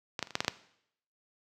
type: clicks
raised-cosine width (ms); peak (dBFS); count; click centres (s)
0.2; -16 / -13 / -30 / -27 / -10 / -10 / -17 / -7; 8; 0.192 / 0.227 / 0.272 / 0.307 / 0.354 / 0.405 / 0.447 / 0.481
effects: noise-tail reverb RT60 0.7 s tail -17 dB re dry + high-pass 100 Hz 12 dB/octave